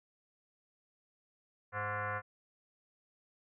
sine tone with frequency modulation, 208.4 Hz, G#3, 6 cents sharp, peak -34 dBFS, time 1.72-2.22 s, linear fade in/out 50 ms, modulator 312 Hz, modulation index 5.3, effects none

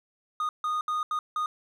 triangle tone bursts at uneven times, 1233 Hz, D#6, 16 cents flat, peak -24 dBFS, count 5, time 0.4-0.49 / 0.64-0.81 / 0.88-1.03 / 1.11-1.19 / 1.36-1.46 s, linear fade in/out 2 ms, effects none

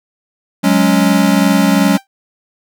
square chord, F# suspended second, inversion none, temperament equal, 185 / 207.7 / 277.2 Hz, F#3 / G#3 / C#4, 0 / 0 / 0 cents, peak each -14 dBFS, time 0.63-1.98 s, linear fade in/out 20 ms
sawtooth tone with exponential decay, 784 Hz, G5, in tune, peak -22 dBFS, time 1.97-2.07 s, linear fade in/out 1 ms, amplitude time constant 20 ms
effects none

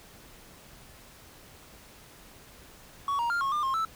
triangle tone with pitch steps, 1121 / 941 / 1398 / 1091 / 1200 / 1068 / 1318 Hz, C#6 / A#5 / F6 / C#6 / D6 / C6 / E6, +19 / +16 / +1 / -28 / +37 / +35 / -1 cents, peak -24 dBFS, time 3.08-3.85 s, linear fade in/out 2 ms, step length 110 ms, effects pink hiss -52 dBFS RMS until 3.95 s

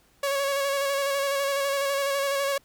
sawtooth tone with vibrato, 556 Hz, C#5, 5 cents sharp, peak -20 dBFS, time 0.23-2.58 s, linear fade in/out 5 ms, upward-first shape square, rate 12 Hz, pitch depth 22 cents each way, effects pink hiss -62 dBFS RMS until 2.64 s

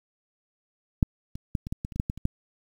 clicks, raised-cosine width 5 ms, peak -6 / -23 / -13 / -23 / -17 / -19 / -28 / -22 / -12 / -16 / -27 / -11 dBFS, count 12, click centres 1.028 / 1.355 / 1.552 / 1.669 / 1.725 / 1.849 / 1.922 / 1.96 / 1.999 / 2.099 / 2.176 / 2.254 s, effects 8-bit

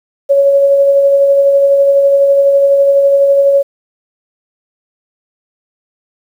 sine tone with tremolo, 557 Hz, C#5, 8 cents sharp, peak -4 dBFS, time 0.29-3.63 s, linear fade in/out 20 ms, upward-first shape sine, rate 12 Hz, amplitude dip 30%, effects 7-bit

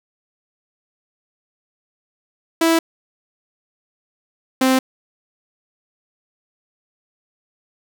sawtooth tone pair in turn, 328.8 / 261 Hz, E4 / C4, -4 / -4 cents, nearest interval major third, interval 400 cents, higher first, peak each -9 dBFS, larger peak neither, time 2.61-2.79 / 4.61-4.79 s, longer neither, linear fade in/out 5 ms, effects none

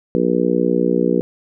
harmonic tone, 60.3 Hz, B1, 41 cents flat, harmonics 3 / 4 / 5 / 6 / 7 / 8, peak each -21 / -21 / -21 / -21 / -21 / -21 dBFS, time 0.15-1.21 s, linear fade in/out 0 ms, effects none

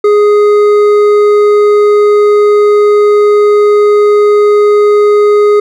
sine tone with hard clipping, 415.3 Hz, G#4, in tune, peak -5 dBFS, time 0.04-5.6 s, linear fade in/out 5 ms, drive 7 dB, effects none

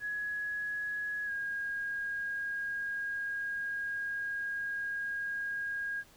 sine tone with pitch glide, 1677 to 1631.1 Hz, G#6 to G#6, +16 to -32 cents, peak -33 dBFS, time 0-6.04 s, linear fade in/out 50 ms, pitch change -48 cents, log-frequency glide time 1.26-1.31 s, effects pink hiss -60 dBFS RMS until 6.16 s

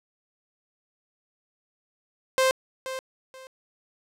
sawtooth tone with echo, 523.3 Hz, C5, in tune, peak -15 dBFS, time 2.38-2.51 s, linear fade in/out 0 ms, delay 480 ms, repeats 2, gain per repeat -12 dB, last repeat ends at 3.47 s, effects low-pass 12000 Hz 12 dB/octave

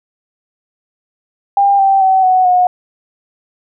sine tone with pitch steps, 799 / 779.8 / 761.2 / 742.9 / 725.1 Hz, G5 / G5 / F#5 / F#5 / F#5, +33 / -9 / +49 / +7 / -35 cents, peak -7 dBFS, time 1.57-2.67 s, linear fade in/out 2 ms, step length 220 ms, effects none

